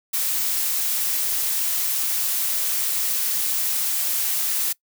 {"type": "noise", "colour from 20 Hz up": "blue", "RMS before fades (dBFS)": -23, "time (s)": [0.13, 4.73], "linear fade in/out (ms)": 10, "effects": ["noise-tail reverb RT60 0.1 s tail -22 dB re dry"]}